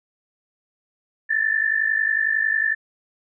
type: tone pair together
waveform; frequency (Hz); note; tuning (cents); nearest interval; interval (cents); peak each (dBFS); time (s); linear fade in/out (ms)
sine; 1741 / 1792; A6 / A6; -19 / +31; unison; 50; -21; 1.29-2.75; 20
effects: none